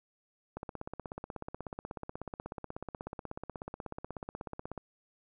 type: click train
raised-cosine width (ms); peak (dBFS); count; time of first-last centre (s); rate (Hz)
1; -25; 70; 0.57-4.777; 16.4
effects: none